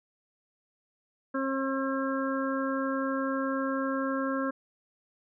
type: harmonic tone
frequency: 268.8 Hz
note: C4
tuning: 47 cents sharp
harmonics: 1 / 2 / 4 / 5 / 6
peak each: -30 / -33 / -36 / -37 / -38 dBFS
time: 1.34-4.51 s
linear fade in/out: 10 ms
effects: none